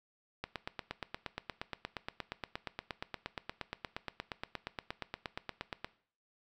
click train, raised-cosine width 0.3 ms, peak -21 dBFS, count 47, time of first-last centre 0.44-5.845 s, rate 8.51 Hz, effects noise-tail reverb RT60 0.5 s tail -18 dB re dry

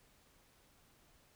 silence, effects pink hiss -68 dBFS RMS until 1.35 s

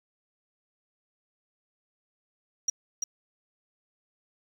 sine tone with echo, 5730 Hz, F8, 44 cents sharp, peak -22 dBFS, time 2.68-2.7 s, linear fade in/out 5 ms, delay 340 ms, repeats 1, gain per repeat -4 dB, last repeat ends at 3.04 s, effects 8-bit

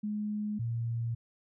sine tone pair in turn, 210 / 116.3 Hz, G#3 / A#2, +19 / -4 cents, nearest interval minor seventh, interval 1023 cents, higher first, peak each -31 / -30 dBFS, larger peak second, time 0.03-0.59 / 0.59-1.15 s, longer neither, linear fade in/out 10 ms, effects none

